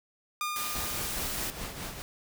sawtooth tone with exponential decay, 1213 Hz, D#6, 44 cents flat, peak -25 dBFS, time 0.41-1.75 s, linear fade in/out 1 ms, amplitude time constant 290 ms
white noise, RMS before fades -35 dBFS, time 0.56-1.5 s, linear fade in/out 0 ms
pink noise with tremolo, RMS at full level -36 dBFS, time 0.75-2.02 s, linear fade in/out 0 ms, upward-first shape triangle, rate 4.8 Hz, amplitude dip 60%
effects none

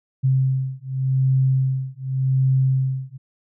sine beating tone pair, 131.7 / 132.57 Hz, C3 / C3, +12 / +23 cents, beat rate 0.87 Hz, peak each -20 dBFS, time 0.23-3.18 s, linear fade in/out 20 ms, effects none

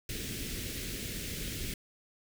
pink band-stop noise, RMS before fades -38 dBFS, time 0.09-1.74 s, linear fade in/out 2 ms, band 440 to 1900 Hz, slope 24 dB/octave, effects none

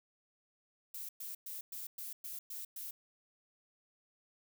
violet noise bursts, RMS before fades -44 dBFS, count 8, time 0.94-2.91 s, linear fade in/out 5 ms, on 150 ms, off 110 ms, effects none

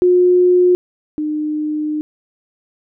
sine tone pair in turn, 359.8 / 303.7 Hz, F#4 / D#4, -48 / -42 cents, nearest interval minor third, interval 294 cents, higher first, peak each -8 / -17 dBFS, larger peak first, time 0.02-0.75 / 1.18-2.01 s, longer second, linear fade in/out 0 ms, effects none

